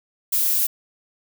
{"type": "noise", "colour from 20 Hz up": "violet", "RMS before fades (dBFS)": -20, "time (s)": [0.32, 0.67], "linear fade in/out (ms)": 10, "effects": []}